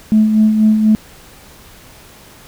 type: tone with tremolo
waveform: sine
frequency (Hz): 216.2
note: A3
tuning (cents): -30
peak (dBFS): -5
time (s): 0.12-0.95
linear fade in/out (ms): 0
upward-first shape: sine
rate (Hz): 4.1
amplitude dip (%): 50
effects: tanh soft clip ceiling -2 dBFS + pink hiss -41 dBFS RMS until 2.47 s